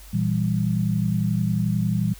sine chord, E diminished, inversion second, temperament equal, 116.54 / 164.81 / 196 Hz, Bb2 / E3 / G3, 0 / 0 / 0 cents, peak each -24 dBFS, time 0.13-2.14 s, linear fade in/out 10 ms, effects added 50 Hz sine -42 dBFS peak until 2.19 s + white hiss -48 dBFS RMS until 2.19 s

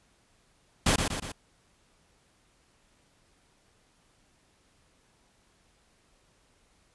pink noise with echo, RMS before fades -23 dBFS, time 0.86-0.96 s, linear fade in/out 5 ms, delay 120 ms, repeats 3, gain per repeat -5 dB, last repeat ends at 1.32 s, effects pink hiss -66 dBFS RMS until 6.94 s + resampled to 24000 Hz

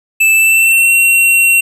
square tone with pitch glide, 2635 to 2731 Hz, E7 to F7, -1 to -39 cents, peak -7 dBFS, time 0.2-1.61 s, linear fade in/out 10 ms, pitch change +62 cents, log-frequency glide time 0.33-0.94 s, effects none

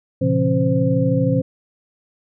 sine tone cluster, 117.1 / 136.8 / 169.8 / 269 / 517 Hz, A#2 / C#3 / F3 / C4 / C5, +8 / -23 / -48 / +48 / -21 cents, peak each -21 dBFS, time 0.21-1.42 s, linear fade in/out 10 ms, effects none

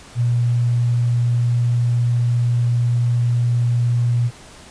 triangle tone with tanh clipping, 120 Hz, B2, 49 cents flat, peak -14 dBFS, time 0.15-4.31 s, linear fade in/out 50 ms, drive 3 dB, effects pink hiss -42 dBFS RMS until 4.7 s + resampled to 22050 Hz

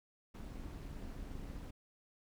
brown noise with amplitude modulation, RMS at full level -43 dBFS, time 0.34-1.71 s, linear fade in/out 10 ms, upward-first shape sine, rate 238 Hz, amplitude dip 65%, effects none

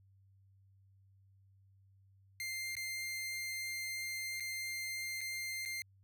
sawtooth tone with dropouts, 2099 Hz, C7, 5 cents sharp, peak -35 dBFS, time 2.4-5.82 s, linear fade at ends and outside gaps 1 ms, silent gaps 2.753-2.767 / 4.399-4.405 / 5.208-5.213 / 5.652-5.658 s, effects added 97 Hz sine -63 dBFS peak until 6.03 s

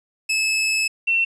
sawtooth / sine tone pair in turn, 2600 / 2706 Hz, E7 / E7, -24 / +45 cents, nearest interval minor second, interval 69 cents, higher second, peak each -15 / -16 dBFS, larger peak first, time 0.29-0.88 / 1.07-1.25 s, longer first, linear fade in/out 10 ms, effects resampled to 22050 Hz + 9-bit

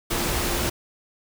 sine tone in noise, 349.2 Hz, F4, in tune, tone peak -33 dBFS, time 0.1-0.7 s, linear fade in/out 10 ms, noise pink, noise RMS -25 dBFS, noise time 0.1-0.7 s, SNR -11 dB, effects none

